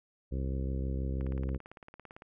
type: harmonic tone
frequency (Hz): 66.3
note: C2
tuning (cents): +23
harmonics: 1 / 2 / 3 / 4 / 5 / 6 / 7 / 8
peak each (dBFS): -32 / -38 / -42 / -44 / -46 / -48 / -49 / -50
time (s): 0.31-1.58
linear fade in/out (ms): 20
type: click train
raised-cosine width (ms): 0.5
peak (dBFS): -33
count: 19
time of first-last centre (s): 1.21-2.221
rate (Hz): 17.8
effects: none